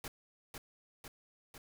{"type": "noise with echo", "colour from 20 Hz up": "pink", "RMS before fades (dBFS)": -43, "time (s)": [0.04, 0.08], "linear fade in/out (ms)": 2, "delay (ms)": 500, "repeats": 3, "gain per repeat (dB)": -3, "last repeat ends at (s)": 1.58, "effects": []}